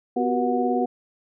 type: tone cluster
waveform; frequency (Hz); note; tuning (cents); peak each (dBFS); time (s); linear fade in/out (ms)
sine; 249.6 / 365.5 / 383.5 / 482.4 / 731; B3 / F#4 / G4 / B4 / F#5; +19 / -21 / -38 / -41 / -21; -24 / -30 / -28 / -27 / -25; 0.16-0.86; 10
effects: none